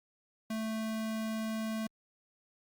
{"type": "tone", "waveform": "square", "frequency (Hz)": 220.5, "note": "A3", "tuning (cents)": 4, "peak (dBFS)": -34, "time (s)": [0.5, 1.87], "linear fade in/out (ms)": 5, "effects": ["Opus 48 kbps"]}